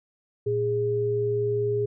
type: tone pair together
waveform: sine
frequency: 115.6 / 412 Hz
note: A#2 / G#4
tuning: -14 / -14 cents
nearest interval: octave + minor seventh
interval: 2200 cents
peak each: -29 / -23 dBFS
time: 0.46-1.86 s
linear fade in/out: 10 ms
effects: none